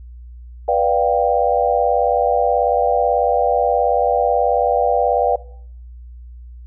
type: chord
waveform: sine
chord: G dominant seventh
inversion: first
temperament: just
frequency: 490 / 588 / 705.6 / 784 Hz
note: B4 / D5 / F5 / G5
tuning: -14 / +2 / +18 / 0 cents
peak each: -19 dBFS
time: 0.68-5.36 s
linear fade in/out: 5 ms
effects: noise-tail reverb RT60 0.6 s tail -19 dB re dry + added 60 Hz sine -34 dBFS peak until 6.66 s